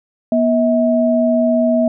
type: tone pair together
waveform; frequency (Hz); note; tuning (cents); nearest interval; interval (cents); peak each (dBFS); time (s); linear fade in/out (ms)
sine; 241.2 / 644; B3 / E5; -41 / -41; octave + perfect fourth; 1700; -14; 0.32-1.88; 2
effects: none